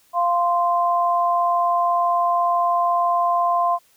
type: tone pair together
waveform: sine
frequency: 696 / 1042 Hz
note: F5 / C6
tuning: -6 / -7 cents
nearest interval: perfect fifth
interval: 699 cents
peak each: -19 dBFS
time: 0.13-3.79 s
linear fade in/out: 50 ms
effects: white hiss -58 dBFS RMS until 3.96 s